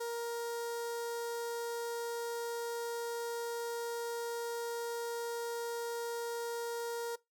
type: tone with notch filter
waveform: sawtooth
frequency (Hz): 468.9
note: A#4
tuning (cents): +10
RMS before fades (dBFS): -38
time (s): 0-7.16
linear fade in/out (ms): 10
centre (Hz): 2500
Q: 0.95
effects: noise-tail reverb RT60 0.2 s tail -22 dB re dry